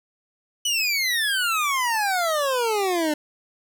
25% pulse exponential sweep, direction down, 3002 to 293.7 Hz, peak -17 dBFS, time 0.65-3.14 s, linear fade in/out 5 ms, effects none

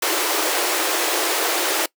pink high-pass noise, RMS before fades -21 dBFS, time 0.02-1.86 s, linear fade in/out 5 ms, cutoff 310 Hz, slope 96 dB/octave, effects noise-tail reverb RT60 0.1 s tail -22 dB re dry

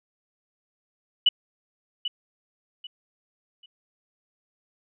sine tone with echo, 2960 Hz, F#7, in tune, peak -14 dBFS, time 1.26-1.29 s, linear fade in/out 5 ms, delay 790 ms, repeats 3, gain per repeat -11 dB, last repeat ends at 3.66 s, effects none

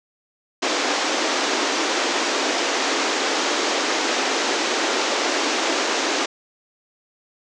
pink band-pass noise, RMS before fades -22 dBFS, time 0.62-6.26 s, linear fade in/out 10 ms, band 270 to 7000 Hz, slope 48 dB/octave, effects none

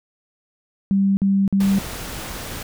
sine tone bursts, 196 Hz, G3, in tune, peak -14 dBFS, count 3, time 0.91-1.786 s, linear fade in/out 0 ms, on 260 ms, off 48 ms
pink noise, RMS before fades -31 dBFS, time 1.6-2.63 s, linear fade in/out 5 ms
effects none

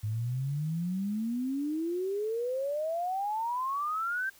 sine exponential sweep, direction up, 103.83 to 1590 Hz, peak -29 dBFS, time 0.03-4.3 s, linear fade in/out 10 ms, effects white hiss -58 dBFS RMS until 4.39 s

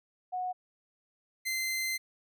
sine / sawtooth tone pair in turn, 733 / 2073 Hz, F#5 / C7, -16 / -17 cents, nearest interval octave + tritone, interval 1799 cents, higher second, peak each -31 / -27 dBFS, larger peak second, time 0.32-0.53 / 1.45-1.98 s, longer second, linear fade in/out 20 ms, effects none

